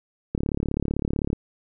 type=click train; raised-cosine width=3 ms; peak=-12 dBFS; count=36; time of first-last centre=0.35-1.33 s; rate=35.7 Hz; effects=none